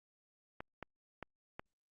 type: clicks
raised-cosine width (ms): 0.5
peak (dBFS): -28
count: 4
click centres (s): 0.605 / 0.827 / 1.227 / 1.595
effects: Opus 48 kbps